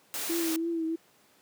white noise, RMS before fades -34 dBFS, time 0.14-0.56 s, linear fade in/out 0 ms
sine tone with vibrato, 329.6 Hz, E4, in tune, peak -27 dBFS, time 0.29-0.96 s, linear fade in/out 10 ms, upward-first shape triangle, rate 3.1 Hz, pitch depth 53 cents each way
effects pink hiss -62 dBFS RMS until 1.41 s + high-pass 200 Hz 12 dB/octave

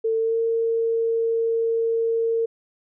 sine tone with pitch glide, 448.4 to 456.5 Hz, A4 to A#4, +33 to -36 cents, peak -19 dBFS, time 0.04-2.46 s, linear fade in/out 10 ms, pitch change +31 cents, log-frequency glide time 0.19-0.38 s, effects none

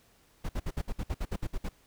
brown noise bursts, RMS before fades -31 dBFS, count 12, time 0.44-1.69 s, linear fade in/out 10 ms, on 51 ms, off 58 ms, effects pink hiss -64 dBFS RMS until 1.86 s

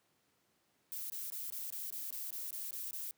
violet noise bursts, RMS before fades -42 dBFS, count 11, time 0.92-3.11 s, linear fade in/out 0 ms, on 180 ms, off 21 ms, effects pink hiss -75 dBFS RMS until 3.17 s + high-pass 150 Hz 12 dB/octave

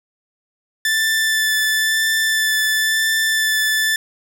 sawtooth tone with vibrato, 1760 Hz, A6, in tune, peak -12 dBFS, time 0.85-3.96 s, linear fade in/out 2 ms, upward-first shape sine, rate 0.98 Hz, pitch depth 11 cents each way, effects none

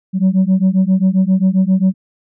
sine beating tone pair, 185 / 192.5 Hz, F#3 / G3, 0 / -31 cents, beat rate 7.5 Hz, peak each -11 dBFS, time 0.13-1.94 s, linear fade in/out 50 ms, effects tanh soft clip ceiling -7 dBFS

